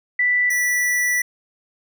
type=tone pair in turn; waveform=sine / square; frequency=1975.5 / 1963 Hz; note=B6 / B6; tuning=0 / -11 cents; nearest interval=unison; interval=11 cents; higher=first; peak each=-15 / -18 dBFS; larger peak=first; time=0.19-0.5 / 0.5-1.22 s; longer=second; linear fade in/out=5 ms; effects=none